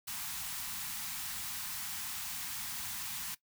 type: band-stop noise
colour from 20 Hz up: white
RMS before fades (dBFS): -40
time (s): 0.07-3.35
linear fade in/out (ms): 10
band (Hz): 250 to 760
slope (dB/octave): 48
effects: noise-tail reverb RT60 0.1 s tail -18 dB re dry